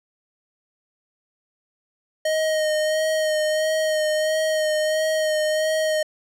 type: tone with vibrato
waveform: square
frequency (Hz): 622.3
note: D#5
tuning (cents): 0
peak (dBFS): -20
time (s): 2.25-6.03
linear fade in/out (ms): 5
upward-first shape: sine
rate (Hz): 1.5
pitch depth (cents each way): 22
effects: low-pass 11000 Hz 12 dB/octave